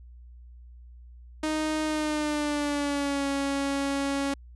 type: tone with pitch glide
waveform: sawtooth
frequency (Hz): 310 to 277.8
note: D#4 to C#4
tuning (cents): -6 to +4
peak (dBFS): -22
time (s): 1.43-4.34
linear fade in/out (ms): 5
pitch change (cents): -190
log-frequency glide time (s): 1.84-3.27
effects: added 60 Hz sine -45 dBFS peak until 4.55 s + resampled to 24000 Hz